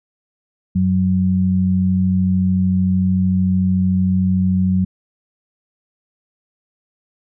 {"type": "tone pair together", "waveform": "sine", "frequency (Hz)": [92.5, 185.91], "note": ["F#2", "F#3"], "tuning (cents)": [0, 9], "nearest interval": "octave", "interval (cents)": 1209, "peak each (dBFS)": [-19, -14], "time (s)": [0.75, 4.85], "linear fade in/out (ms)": 10, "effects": []}